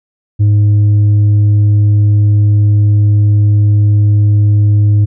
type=tone with tanh clipping; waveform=sine; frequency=103.83 Hz; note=G#2; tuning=in tune; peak=-6 dBFS; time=0.39-5.06 s; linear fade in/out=20 ms; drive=3 dB; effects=none